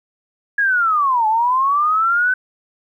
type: linear two-way sweep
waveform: sine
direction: down then up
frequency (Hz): 1681 to 852 to 1522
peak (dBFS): -13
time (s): 0.58-2.34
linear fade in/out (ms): 5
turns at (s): 1.27
effects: 9-bit